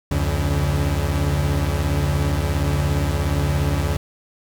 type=tone cluster; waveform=40% pulse; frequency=71 / 88.1 / 143.4 Hz; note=C#2 / F2 / D3; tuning=+42 / +16 / -41 cents; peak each=-22 dBFS; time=0.11-3.97 s; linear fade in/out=5 ms; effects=8-bit